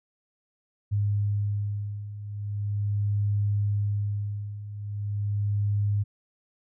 sine beating tone pair, 102.3 / 102.7 Hz, G#2 / G#2, -26 / -19 cents, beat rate 0.4 Hz, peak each -30 / -26 dBFS, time 0.91-6.04 s, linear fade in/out 20 ms, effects none

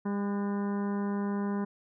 harmonic tone with a mistuned harmonic, 201.5 Hz, G3, 48 cents sharp, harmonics 1 / 2 / 3 / 4 / 5 / 6 / 7 / 8 / 9, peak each -29 / -37 / -47 / -45 / -42 / -51 / -49 / -55 / -54 dBFS, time 0.05-1.65 s, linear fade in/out 10 ms, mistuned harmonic 7, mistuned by +65 cents, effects none

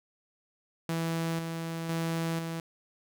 sawtooth tone with tremolo, 164.81 Hz, E3, in tune, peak -25 dBFS, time 0.89-2.6 s, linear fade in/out 2 ms, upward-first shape square, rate 1 Hz, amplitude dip 40%, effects none

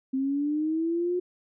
sine linear sweep, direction up, 261.6 to 362.2 Hz, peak -24 dBFS, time 0.13-1.2 s, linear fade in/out 10 ms, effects none

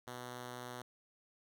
5% pulse tone, 123.47 Hz, B2, in tune, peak -33 dBFS, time 0.07-0.82 s, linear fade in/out 5 ms, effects none

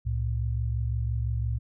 sine tone pair together, 67.3 / 113.18 Hz, C2 / A2, +49 / +49 cents, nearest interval major sixth, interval 900 cents, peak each -28 dBFS, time 0.05-1.59 s, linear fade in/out 20 ms, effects none

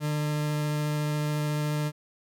40% pulse tone with vibrato, 149.8 Hz, D3, 35 cents sharp, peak -25 dBFS, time 0-1.92 s, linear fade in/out 50 ms, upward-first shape triangle, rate 14 Hz, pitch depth 8 cents each way, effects none

